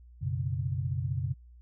sine chord, F# suspended fourth, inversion none, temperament just, 92.5 / 123.33 / 138.75 Hz, F#2 / B2 / C#3, 0 / -2 / +2 cents, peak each -33 dBFS, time 0.21-1.34 s, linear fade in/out 20 ms, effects added 60 Hz sine -50 dBFS peak until 1.61 s

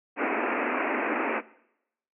pink band-pass noise, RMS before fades -28 dBFS, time 0.16-1.42 s, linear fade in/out 50 ms, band 230 to 2600 Hz, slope 96 dB/octave, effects noise-tail reverb RT60 0.8 s tail -20 dB re dry

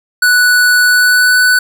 square tone with pitch glide, 1480 to 1493.7 Hz, F#6 to F#6, 0 to +16 cents, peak -7 dBFS, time 0.22-1.59 s, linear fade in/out 5 ms, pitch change +16 cents, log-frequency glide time 0.84-1.38 s, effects none

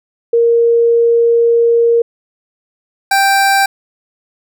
sine / 25% pulse tone pair in turn, 466.8 / 785.1 Hz, A#4 / G5, +2 / +2 cents, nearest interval major sixth, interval 900 cents, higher second, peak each -7 / -5 dBFS, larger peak second, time 0.33-2.02 / 3.11-3.66 s, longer first, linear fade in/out 5 ms, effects none

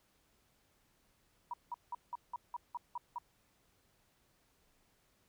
sine tone bursts, 963 Hz, B5, 44 cents flat, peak -37 dBFS, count 9, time 1.51-3.184 s, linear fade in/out 2 ms, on 26 ms, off 180 ms, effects pink hiss -73 dBFS RMS until 5.28 s

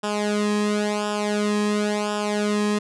sawtooth tone with flanger, 208.5 Hz, G#3, 7 cents sharp, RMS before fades -23 dBFS, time 0.03-2.79 s, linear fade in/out 10 ms, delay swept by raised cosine 0.47 to 1.41 ms, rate 0.95 Hz, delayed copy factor -0.85, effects resampled to 22050 Hz

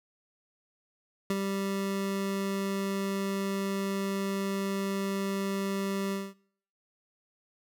25% pulse tone with ADSR envelope, 196 Hz, G3, in tune, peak -21 dBFS, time 1.3-6.34 s, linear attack 3 ms, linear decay 35 ms, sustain -5 dB, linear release 220 ms, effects noise-tail reverb RT60 0.6 s tail -21 dB re dry

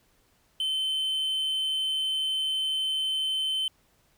triangle tone, 3074 Hz, G7, 35 cents flat, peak -24 dBFS, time 0.6-3.68 s, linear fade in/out 2 ms, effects pink hiss -66 dBFS RMS until 4.17 s

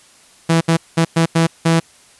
sawtooth tone bursts at uneven times, 164.81 Hz, E3, in tune, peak -7 dBFS, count 6, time 0.49-0.61 / 0.68-0.77 / 0.97-1.05 / 1.16-1.26 / 1.35-1.47 / 1.65-1.8 s, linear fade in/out 10 ms, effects white hiss -48 dBFS RMS until 2.19 s + resampled to 24000 Hz

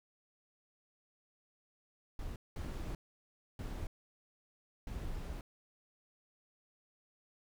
brown noise bursts at uneven times, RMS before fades -41 dBFS, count 4, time 2.19-2.36 / 2.56-2.95 / 3.59-3.87 / 4.87-5.41 s, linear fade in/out 2 ms, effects none

